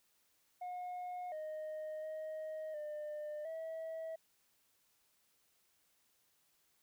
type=tone with pitch steps; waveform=sine; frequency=721 / 620 / 626 / 601 / 647 Hz; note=F#5 / D#5 / D#5 / D5 / E5; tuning=-45 / -6 / +10 / +40 / -32 cents; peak=-38 dBFS; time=0.61-4.16 s; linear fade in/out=10 ms; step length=710 ms; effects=tanh soft clip ceiling -40 dBFS + white hiss -75 dBFS RMS until 6.82 s